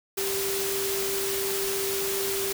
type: tone in noise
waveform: sine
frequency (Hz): 392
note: G4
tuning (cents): 0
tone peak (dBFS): -29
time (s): 0.17-2.53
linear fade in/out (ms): 10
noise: white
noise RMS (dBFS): -30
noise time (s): 0.17-2.53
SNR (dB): -2
effects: none